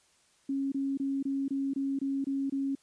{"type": "tone bursts", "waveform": "sine", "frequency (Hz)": 273.8, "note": "C#4", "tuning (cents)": -21, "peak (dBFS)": -28, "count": 9, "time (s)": [0.49, 2.752], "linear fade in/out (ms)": 5, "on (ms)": 230, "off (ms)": 24, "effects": ["white hiss -66 dBFS RMS until 2.82 s", "resampled to 22050 Hz"]}